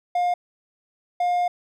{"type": "tone pair in turn", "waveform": "triangle", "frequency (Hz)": [710, 710], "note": ["F5", "F5"], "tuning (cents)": [28, 28], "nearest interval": "unison", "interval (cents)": 0, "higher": "neither", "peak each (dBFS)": -17, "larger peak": "neither", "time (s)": [[0.15, 0.34], [1.2, 1.48]], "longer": "second", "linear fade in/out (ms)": 5, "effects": []}